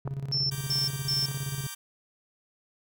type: tone with tremolo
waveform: triangle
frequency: 137 Hz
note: C#3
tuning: 20 cents flat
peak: -27 dBFS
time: 0.05-1.67 s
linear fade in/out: 5 ms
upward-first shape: square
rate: 17 Hz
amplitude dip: 65%
type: click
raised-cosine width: 1 ms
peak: -20 dBFS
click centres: 0.076 s
type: tone bursts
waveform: sine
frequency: 5360 Hz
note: E8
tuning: 28 cents sharp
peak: -25 dBFS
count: 3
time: 0.32-1.26 s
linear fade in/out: 5 ms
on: 180 ms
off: 200 ms
type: chord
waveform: 5% pulse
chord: G minor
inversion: first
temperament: equal with one note detuned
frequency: 932.3 / 1168.6 / 1568 Hz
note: Bb5 / D6 / G6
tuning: 0 / -9 / 0 cents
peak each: -34 / -30 / -28 dBFS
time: 0.51-1.75 s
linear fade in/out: 10 ms
effects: none